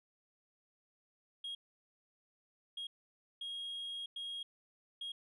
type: tone bursts at uneven times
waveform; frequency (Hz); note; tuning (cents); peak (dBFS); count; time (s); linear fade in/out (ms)
sine; 3271; G#7; -27; -38; 5; 1.44-1.55 / 2.77-2.87 / 3.41-4.06 / 4.16-4.43 / 5.01-5.12; 5
effects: tanh soft clip ceiling -38 dBFS